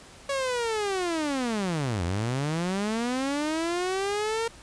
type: linear two-way sweep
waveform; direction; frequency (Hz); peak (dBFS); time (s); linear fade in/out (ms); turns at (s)
sawtooth; down then up; 561 to 82.41 to 463.7; -22; 0.29-4.48; 5; 2.04
effects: pink hiss -49 dBFS RMS until 4.62 s + resampled to 22050 Hz